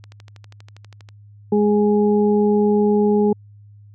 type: click train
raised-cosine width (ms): 0.2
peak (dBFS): -26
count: 14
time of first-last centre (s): 0.04-1.088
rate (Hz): 12.4
type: harmonic tone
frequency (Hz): 208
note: G#3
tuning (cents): +3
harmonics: 1 / 2 / 4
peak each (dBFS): -16 / -16 / -27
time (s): 1.52-3.33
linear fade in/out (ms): 5
effects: added 103 Hz sine -42 dBFS peak until 3.94 s